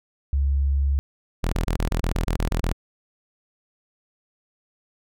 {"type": "tone", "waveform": "sine", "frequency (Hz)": 69.3, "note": "C#2", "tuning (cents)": 0, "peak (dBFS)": -18, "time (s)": [0.33, 0.99], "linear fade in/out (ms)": 0}
{"type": "tone bursts", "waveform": "sawtooth", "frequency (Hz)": 41.2, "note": "E1", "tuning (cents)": 0, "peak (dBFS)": -17, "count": 11, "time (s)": [1.43, 2.728], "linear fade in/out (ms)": 10, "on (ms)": 98, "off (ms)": 22}
{"effects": []}